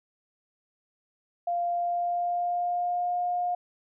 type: tone with pitch glide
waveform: sine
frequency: 696 to 711.4 Hz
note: F5 to F5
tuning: -6 to +32 cents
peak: -25 dBFS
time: 1.47-3.55 s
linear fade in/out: 5 ms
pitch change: +38 cents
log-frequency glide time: 1.67-3.17 s
effects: none